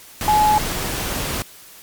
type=tone in noise; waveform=sine; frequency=848 Hz; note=G#5; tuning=36 cents sharp; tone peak=-12 dBFS; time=0.28-0.58 s; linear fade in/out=0 ms; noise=pink; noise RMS=-24 dBFS; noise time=0.21-1.42 s; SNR=+9 dB; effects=white hiss -43 dBFS RMS until 1.82 s + MP3 96 kbps